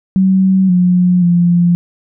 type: tone with pitch steps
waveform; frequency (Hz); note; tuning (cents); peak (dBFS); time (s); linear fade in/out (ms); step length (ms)
sine; 189.7 / 179.6 / 173.8; F#3 / F3 / F3; +43 / +49 / -8; -7; 0.16-1.75; 0; 530
effects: none